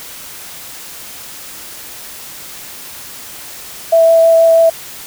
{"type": "tone with vibrato", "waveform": "sine", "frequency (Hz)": 659, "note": "E5", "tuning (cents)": -1, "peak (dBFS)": -5, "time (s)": [3.92, 4.7], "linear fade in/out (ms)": 10, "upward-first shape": "triangle", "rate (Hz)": 6.2, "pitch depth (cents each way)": 10, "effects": ["white hiss -31 dBFS RMS until 5.06 s"]}